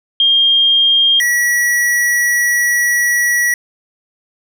sine / square tone pair in turn, 3215 / 1932.2 Hz, G7 / B6, +43 / -38 cents, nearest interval major sixth, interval 881 cents, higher first, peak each -8 / -12 dBFS, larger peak first, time 0.2-1.2 / 1.2-3.54 s, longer second, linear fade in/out 2 ms, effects none

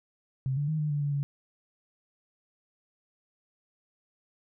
sine tone with pitch steps, 132.4 / 144.9 / 156.1 / 151 / 145.8 / 144 / 141.9 Hz, C3 / D3 / D#3 / D3 / D3 / D3 / C#3, +21 / -23 / +6 / +48 / -12 / -34 / +41 cents, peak -26 dBFS, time 0.46-1.23 s, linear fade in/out 0 ms, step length 110 ms, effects none

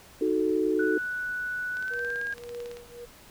sine chord, D# diminished, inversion none, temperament equal, 311.1 / 370 / 440 Hz, D#4 / F#4 / A4, 0 / 0 / 0 cents, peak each -27 dBFS, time 0.21-0.98 s, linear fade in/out 5 ms
sine tone with pitch glide, 1480 to 1623.3 Hz, F#6 to G#6, 0 to -40 cents, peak -29 dBFS, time 0.79-2.34 s, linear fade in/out 5 ms, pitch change +160 cents, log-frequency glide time 1.73-2.23 s
click train, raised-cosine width 0.2 ms, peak -27 dBFS, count 19, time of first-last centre 1.77-2.77 s, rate 18 Hz
sine tone with tremolo, 479.2 Hz, A#4, 48 cents sharp, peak -33 dBFS, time 1.9-3.06 s, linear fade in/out 20 ms, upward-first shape triangle, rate 1.8 Hz, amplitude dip 95%
effects pink hiss -52 dBFS RMS until 3.3 s

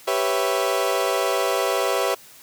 30% pulse chord, C# half-diminished seventh, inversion second, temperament equal with one note detuned, 392 / 493.9 / 554.4 / 662.3 Hz, G4 / B4 / C#5 / E5, 0 / 0 / 0 / +8 cents, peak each -23 dBFS, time 0.07-2.15 s, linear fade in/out 10 ms, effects white hiss -47 dBFS RMS until 2.42 s + high-pass 100 Hz 12 dB/octave

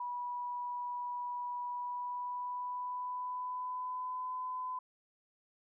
sine tone with pitch glide, 977 to 1011.5 Hz, B5 to B5, -19 to +41 cents, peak -36 dBFS, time 0-4.79 s, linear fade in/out 5 ms, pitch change +60 cents, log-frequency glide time 1.68-4.34 s, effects none

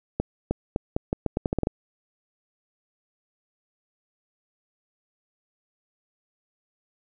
accelerating click train, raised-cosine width 2 ms, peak -10 dBFS, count 12, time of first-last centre 0.2-1.671 s, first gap 310 ms, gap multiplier 0.81, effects none

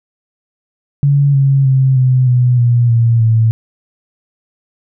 sine tone with pitch steps, 141.6 / 137.01 / 132.58 / 128.28 / 124.13 / 120.11 / 116.22 / 112.45 Hz, C#3 / C#3 / C3 / C3 / B2 / B2 / A#2 / A2, +37 / -20 / +23 / -34 / +9 / -48 / -5 / +38 cents, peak -7 dBFS, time 1.03-3.51 s, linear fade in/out 0 ms, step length 310 ms, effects none

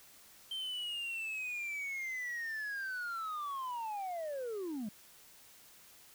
sine linear sweep, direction down, 3136 to 196 Hz, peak -34 dBFS, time 0.51-4.89 s, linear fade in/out 5 ms, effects tanh soft clip ceiling -36 dBFS + white hiss -59 dBFS RMS until 6.14 s

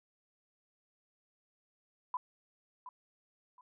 sine tone with echo, 1000 Hz, B5, 21 cents sharp, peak -32 dBFS, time 2.14-2.17 s, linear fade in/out 2 ms, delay 720 ms, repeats 2, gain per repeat -12 dB, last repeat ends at 3.61 s, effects none

